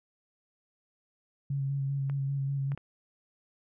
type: tone with vibrato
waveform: sine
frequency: 138 Hz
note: C#3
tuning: 7 cents flat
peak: -28 dBFS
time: 1.5-2.75 s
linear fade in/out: 5 ms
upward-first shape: square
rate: 5.1 Hz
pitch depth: 18 cents each way
type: clicks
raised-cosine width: 0.5 ms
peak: -30 dBFS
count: 3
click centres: 2.098 / 2.719 / 2.776 s
effects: none